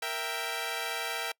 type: chord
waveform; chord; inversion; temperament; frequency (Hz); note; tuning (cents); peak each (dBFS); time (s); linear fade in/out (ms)
10% pulse; E diminished; second; equal; 466.2 / 659.3 / 784; Bb4 / E5 / G5; 0 / 0 / 0; -29 / -28 / -28; 0.02-1.32; 5
effects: noise-tail reverb RT60 0.1 s tail -25 dB re dry